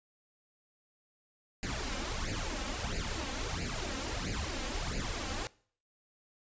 pink noise with flanger, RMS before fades -36 dBFS, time 1.63-5.47 s, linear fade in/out 0 ms, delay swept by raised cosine 0.43 to 3.83 ms, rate 1.5 Hz, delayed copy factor +0.8, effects noise-tail reverb RT60 0.5 s tail -22 dB re dry + resampled to 16000 Hz

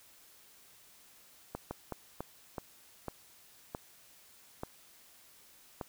slowing click train, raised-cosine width 1 ms, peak -23 dBFS, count 9, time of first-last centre 1.55-5.812 s, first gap 160 ms, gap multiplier 1.33, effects white hiss -60 dBFS RMS until 5.88 s

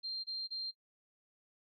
sine tone bursts, 4178 Hz, C8, 3 cents flat, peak -37 dBFS, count 3, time 0.03-0.714 s, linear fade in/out 20 ms, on 210 ms, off 27 ms, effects noise-tail reverb RT60 0.1 s tail -18 dB re dry

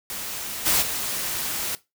white noise with level steps, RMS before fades -32 / -20 / -28 dBFS, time 0.1-1.75 s, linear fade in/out 0 ms, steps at 0.65 / 0.81 s, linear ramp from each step 20 ms, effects noise-tail reverb RT60 0.2 s tail -17 dB re dry

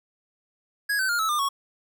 square tone with pitch steps, 1661.2 / 1532.2 / 1413.1 / 1303.4 / 1202.1 / 1108.7 Hz, G#6 / G6 / F6 / E6 / D6 / C#6, 0 / -40 / +20 / -20 / +40 / 0 cents, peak -23 dBFS, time 0.89-1.49 s, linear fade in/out 10 ms, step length 100 ms, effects none

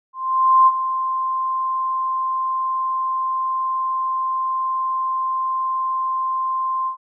sine tone with ADSR envelope, 1046.5 Hz, C6, in tune, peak -8 dBFS, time 0.13-6.97 s, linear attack 540 ms, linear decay 39 ms, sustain -11 dB, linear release 100 ms, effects none

